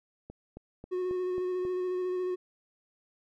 click train, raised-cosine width 2 ms, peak -30 dBFS, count 6, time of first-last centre 0.3-1.651 s, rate 3.7 Hz
triangle tone with vibrato, 365.1 Hz, F#4, 23 cents flat, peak -27 dBFS, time 0.91-2.36 s, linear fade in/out 20 ms, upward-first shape square, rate 14 Hz, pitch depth 14 cents each way
effects none

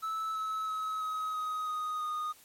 triangle tone with pitch steps, 1308 / 1295.2 / 1282.6 / 1270 / 1257.6 / 1245.3 / 1233.2 Hz, E6 / E6 / E6 / D#6 / D#6 / D#6 / D#6, -14 / -31 / -48 / +35 / +18 / +1 / -16 cents, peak -30 dBFS, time 0.02-2.33 s, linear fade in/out 20 ms, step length 330 ms, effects white hiss -58 dBFS RMS until 2.44 s + MP3 64 kbps

